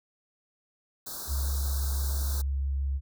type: band-stop noise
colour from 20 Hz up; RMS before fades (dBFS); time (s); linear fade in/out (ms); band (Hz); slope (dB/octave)
white; -38; 1.06-2.42; 10; 1600 to 3700; 96
type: tone with vibrato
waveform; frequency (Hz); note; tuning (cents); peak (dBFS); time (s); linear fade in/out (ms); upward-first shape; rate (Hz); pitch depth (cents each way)
sine; 68.6; C#2; -17; -26; 1.27-3.01; 50; sine; 5.9; 10
effects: none